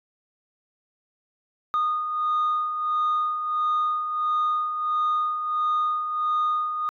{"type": "beating tone pair", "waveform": "sine", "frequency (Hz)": [1229, 1230.5], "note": ["D#6", "D#6"], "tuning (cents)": [-22, -20], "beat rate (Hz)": 1.5, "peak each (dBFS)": [-29, -21], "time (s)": [1.74, 6.89], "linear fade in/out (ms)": 0, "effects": ["tanh soft clip ceiling -18 dBFS"]}